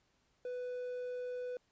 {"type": "tone with quantisation", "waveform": "triangle", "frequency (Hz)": 496.6, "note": "B4", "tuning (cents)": 9, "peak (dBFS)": -36, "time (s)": [0.45, 1.57], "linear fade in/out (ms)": 2, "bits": 11, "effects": ["pink hiss -75 dBFS RMS until 1.71 s", "resampled to 16000 Hz"]}